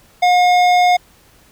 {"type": "tone with hard clipping", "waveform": "sine", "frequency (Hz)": 718, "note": "F5", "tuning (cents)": 48, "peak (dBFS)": -11, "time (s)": [0.22, 0.97], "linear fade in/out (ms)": 10, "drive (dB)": 13, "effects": ["pink hiss -50 dBFS RMS until 1.51 s"]}